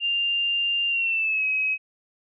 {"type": "tone with pitch glide", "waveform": "sine", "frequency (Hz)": [2794, 2547], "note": ["F7", "D#7"], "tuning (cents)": [0, 40], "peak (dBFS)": -21, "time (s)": [0, 1.78], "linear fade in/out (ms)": 50, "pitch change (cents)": -160, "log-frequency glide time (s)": [0.88, 1.45], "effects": []}